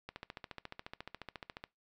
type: click train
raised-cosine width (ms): 0.3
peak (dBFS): -27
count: 23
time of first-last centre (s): 0.09-1.639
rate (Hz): 14.2
effects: noise-tail reverb RT60 0.2 s tail -21 dB re dry